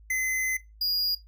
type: tone pair in turn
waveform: square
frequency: 2044 / 4861 Hz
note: C7 / D#8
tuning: -41 / -41 cents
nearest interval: octave + minor third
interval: 1500 cents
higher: second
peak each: -25 dBFS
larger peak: neither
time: 0.1-0.57 / 0.81-1.15 s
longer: first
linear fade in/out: 5 ms
effects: noise-tail reverb RT60 0.2 s tail -18 dB re dry + added 53 Hz sine -49 dBFS peak until 1.27 s